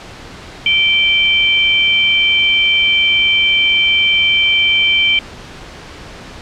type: tone pair together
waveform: sine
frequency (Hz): 2341 / 3111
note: D7 / G7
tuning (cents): -6 / -14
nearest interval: perfect fourth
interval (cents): 492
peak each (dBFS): -12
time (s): 0.66-5.19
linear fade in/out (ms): 2
effects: pink hiss -33 dBFS RMS until 6.41 s + low-pass 5000 Hz 12 dB/octave